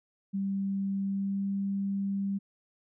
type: tone with pitch glide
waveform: sine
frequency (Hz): 196 to 197.36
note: G3 to G3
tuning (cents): 0 to +12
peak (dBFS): -28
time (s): 0.33-2.39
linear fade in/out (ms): 20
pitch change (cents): +12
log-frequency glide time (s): 1.02-1.47
effects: none